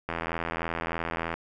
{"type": "click train", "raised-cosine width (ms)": 0.5, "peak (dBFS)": -15, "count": 105, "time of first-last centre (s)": [0.09, 1.34], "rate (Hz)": 83.2, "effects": []}